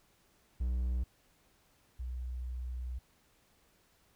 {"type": "tone pair in turn", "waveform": ["triangle", "sine"], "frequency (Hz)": [61.74, 62.13], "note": ["B1", "B1"], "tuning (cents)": [0, 11], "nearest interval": "unison", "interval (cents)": 11, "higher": "second", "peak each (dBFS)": [-28, -36], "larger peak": "first", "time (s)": [[0.6, 1.04], [1.99, 2.99]], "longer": "second", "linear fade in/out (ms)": 10, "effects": ["pink hiss -69 dBFS RMS until 4.15 s"]}